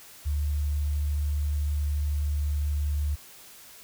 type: tone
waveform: sine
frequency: 73.42 Hz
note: D2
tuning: in tune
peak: -24 dBFS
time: 0.25-3.16 s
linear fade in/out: 20 ms
effects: white hiss -49 dBFS RMS until 3.83 s